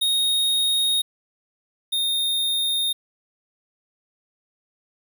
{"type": "tone pair in turn", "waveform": "square", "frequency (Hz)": [3729, 3682], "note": ["A#7", "A#7"], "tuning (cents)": [0, -22], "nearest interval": "unison", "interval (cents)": 22, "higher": "first", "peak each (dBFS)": [-19, -21], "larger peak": "first", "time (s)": [[0.01, 1.02], [1.92, 2.93]], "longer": "neither", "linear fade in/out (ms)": 10, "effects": ["9-bit"]}